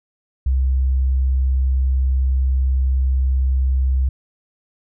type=tone; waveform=sine; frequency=65.41 Hz; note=C2; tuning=in tune; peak=-14 dBFS; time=0.46-4.09 s; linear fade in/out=5 ms; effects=none